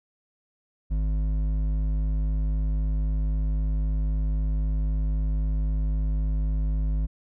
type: tone with hard clipping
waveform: sine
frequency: 51.91 Hz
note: G#1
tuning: in tune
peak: -24 dBFS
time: 0.9-7.07 s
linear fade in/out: 20 ms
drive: 8 dB
effects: none